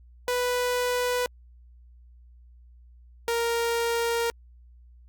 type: tone pair in turn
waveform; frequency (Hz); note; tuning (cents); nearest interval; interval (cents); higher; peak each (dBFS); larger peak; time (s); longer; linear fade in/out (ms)
sawtooth; 493.9 / 466.3; B4 / A#4; 0 / +1; minor second; 99; first; -20; neither; 0.28-1.26 / 3.28-4.3; second; 0
effects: added 60 Hz sine -49 dBFS peak until 5.08 s + Opus 48 kbps